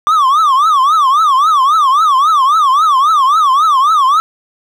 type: tone with vibrato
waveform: triangle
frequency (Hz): 1163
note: D6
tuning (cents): -17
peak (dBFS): -5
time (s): 0.07-4.2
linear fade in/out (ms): 0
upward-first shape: triangle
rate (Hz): 3.7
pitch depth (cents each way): 240
effects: none